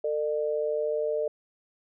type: tone pair together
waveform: sine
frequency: 449.8 / 602.8 Hz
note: A4 / D5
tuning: +38 / +45 cents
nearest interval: perfect fourth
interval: 507 cents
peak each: -28 dBFS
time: 0.04-1.28 s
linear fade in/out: 5 ms
effects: none